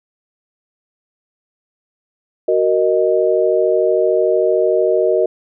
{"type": "chord", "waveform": "sine", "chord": "D# minor", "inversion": "first", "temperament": "just", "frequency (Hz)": [373.4, 466.7, 622.3], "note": ["F#4", "A#4", "D#5"], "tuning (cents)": [16, 2, 0], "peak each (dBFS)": -16, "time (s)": [2.48, 5.26], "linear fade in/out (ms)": 5, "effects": []}